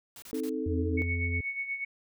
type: noise bursts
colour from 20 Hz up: white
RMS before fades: -47 dBFS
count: 4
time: 0.16-0.495 s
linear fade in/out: 2 ms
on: 62 ms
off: 29 ms
type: chord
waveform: sine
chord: A diminished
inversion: first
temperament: equal with one note detuned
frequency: 261.6 / 312.9 / 440 Hz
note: C4 / Eb4 / A4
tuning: 0 / +10 / 0 cents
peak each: -34 dBFS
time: 0.33-1.02 s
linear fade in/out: 0 ms
type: harmonic tone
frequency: 85.4 Hz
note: F2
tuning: 38 cents flat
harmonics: 1 / 3 / 5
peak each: -29 / -39 / -43 dBFS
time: 0.66-1.41 s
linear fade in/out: 5 ms
type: tone with tremolo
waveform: sine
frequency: 2217 Hz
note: C#7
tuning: in tune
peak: -29 dBFS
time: 0.97-1.85 s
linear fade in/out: 10 ms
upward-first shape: sine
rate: 8.3 Hz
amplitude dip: 65%
effects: none